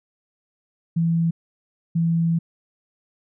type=tone bursts at uneven times; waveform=sine; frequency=166.4 Hz; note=E3; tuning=17 cents sharp; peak=-17 dBFS; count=2; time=0.96-1.31 / 1.95-2.39 s; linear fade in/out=10 ms; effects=none